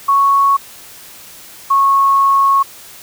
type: tone pair in turn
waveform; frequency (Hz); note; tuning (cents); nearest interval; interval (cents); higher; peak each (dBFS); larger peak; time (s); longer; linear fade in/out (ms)
sine; 1108.7 / 1099.1; C#6 / C#6; 0 / -15; unison; 15; first; -8; neither; 0.08-0.57 / 1.7-2.63; second; 10
effects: white hiss -37 dBFS RMS until 3.02 s